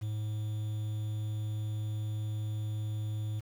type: tone with quantisation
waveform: triangle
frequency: 107.1 Hz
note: A2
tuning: 46 cents flat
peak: -30 dBFS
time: 0.01-3.41 s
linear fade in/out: 20 ms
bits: 9
effects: none